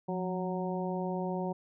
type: harmonic tone with a mistuned harmonic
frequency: 184.9 Hz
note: F#3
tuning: 1 cent flat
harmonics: 1 / 2 / 3 / 4 / 5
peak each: -34 / -37 / -39 / -40 / -41 dBFS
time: 0.08-1.53 s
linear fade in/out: 10 ms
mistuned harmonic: 1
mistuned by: -60 cents
effects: none